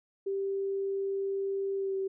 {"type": "tone with pitch glide", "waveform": "sine", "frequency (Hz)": [392, 385.7], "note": ["G4", "G4"], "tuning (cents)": [0, -28], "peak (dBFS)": -29, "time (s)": [0.26, 2.08], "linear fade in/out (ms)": 10, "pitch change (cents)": -28, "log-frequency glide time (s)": [1.76, 1.96], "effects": []}